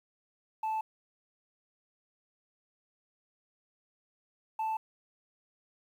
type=tone pair in turn; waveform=sine; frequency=876 / 880 Hz; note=A5 / A5; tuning=-8 / 0 cents; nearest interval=unison; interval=8 cents; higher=second; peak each=-27 dBFS; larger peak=neither; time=0.63-0.81 / 4.59-4.77 s; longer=neither; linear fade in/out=5 ms; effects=tanh soft clip ceiling -29 dBFS + 10-bit